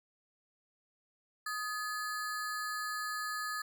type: ring-modulated tone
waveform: square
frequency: 1480 Hz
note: F#6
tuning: in tune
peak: -33 dBFS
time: 1.46-3.62 s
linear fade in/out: 5 ms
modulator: 230 Hz
effects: none